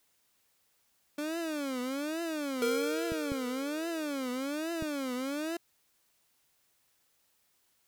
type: tone with vibrato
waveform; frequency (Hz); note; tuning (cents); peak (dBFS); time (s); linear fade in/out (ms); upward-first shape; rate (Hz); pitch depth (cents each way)
30% pulse; 289.2; D4; -27; -30; 1.18-5.57; 5; triangle; 1.2; 290
type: tone with exponential decay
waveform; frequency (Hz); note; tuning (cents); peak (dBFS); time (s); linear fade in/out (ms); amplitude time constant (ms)
square; 466.2; A#4; 0; -27; 2.62-4.46; 1; 400
type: clicks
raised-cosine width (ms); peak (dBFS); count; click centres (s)
3; -24; 3; 3.12 / 3.319 / 4.824
effects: white hiss -72 dBFS RMS until 7.87 s